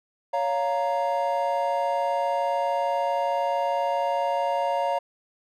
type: chord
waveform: triangle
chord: Bb minor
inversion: first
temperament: just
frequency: 559.4 / 699.2 / 932.3 Hz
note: Db5 / F5 / Bb5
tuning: +16 / +2 / 0 cents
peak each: -25 dBFS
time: 0.33-4.99 s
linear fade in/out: 10 ms
effects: none